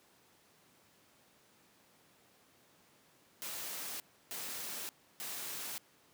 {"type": "noise bursts", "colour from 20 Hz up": "white", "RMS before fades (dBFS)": -42, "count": 3, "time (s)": [3.42, 5.78], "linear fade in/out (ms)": 0, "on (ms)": 580, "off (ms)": 310, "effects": ["pink hiss -66 dBFS RMS until 6.13 s", "high-pass 150 Hz 12 dB/octave"]}